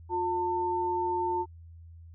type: tone pair together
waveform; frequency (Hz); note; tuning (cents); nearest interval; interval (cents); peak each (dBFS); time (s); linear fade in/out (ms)
sine; 356.1 / 897.9; F4 / A5; +34 / +35; octave + major third; 1601; -31 / -28; 0.09-1.46; 50
effects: added 83 Hz sine -46 dBFS peak until 2.14 s